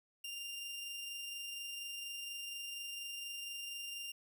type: tone with amplitude modulation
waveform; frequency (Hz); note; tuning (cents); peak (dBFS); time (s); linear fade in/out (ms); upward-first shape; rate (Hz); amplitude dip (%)
sawtooth; 2794; F7; 0; -38; 0.24-4.12; 5; sine; 24.2; 25
effects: none